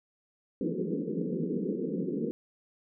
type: band-pass noise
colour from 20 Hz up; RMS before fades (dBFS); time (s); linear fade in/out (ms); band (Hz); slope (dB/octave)
pink; -32; 0.61-2.31; 0; 160 to 490; 96
effects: none